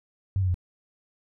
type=tone with pitch steps; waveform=sine; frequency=97 / 92.94 / 89.05 Hz; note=G2 / F#2 / F2; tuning=-18 / +8 / +34 cents; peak=-21 dBFS; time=0.36-0.543 s; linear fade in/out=0 ms; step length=61 ms; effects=none